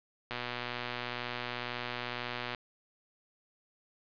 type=click train; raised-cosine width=0.3 ms; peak=-20 dBFS; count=274; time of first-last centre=0.31-2.548 s; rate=122 Hz; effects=resampled to 11025 Hz + 10-bit